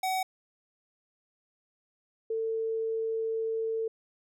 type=tone pair in turn; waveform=square / sine; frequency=753 / 447.7 Hz; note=F#5 / A4; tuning=+30 / +30 cents; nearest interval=major sixth; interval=900 cents; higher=first; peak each=-28 dBFS; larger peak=neither; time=0.03-0.23 / 2.3-3.88 s; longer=second; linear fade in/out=5 ms; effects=none